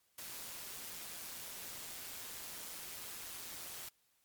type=noise with amplitude modulation; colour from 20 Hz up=white; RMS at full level=-45 dBFS; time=0.18-3.89 s; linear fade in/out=5 ms; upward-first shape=sine; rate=171 Hz; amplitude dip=40%; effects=white hiss -75 dBFS RMS until 4.24 s + MP3 96 kbps